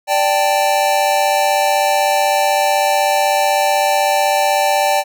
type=chord; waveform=square; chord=D suspended fourth; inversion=none; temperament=equal; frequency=587.3 / 784 / 880 Hz; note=D5 / G5 / A5; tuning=0 / 0 / 0 cents; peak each=-18 / -16 / -20 dBFS; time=0.07-5.04 s; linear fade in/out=50 ms; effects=none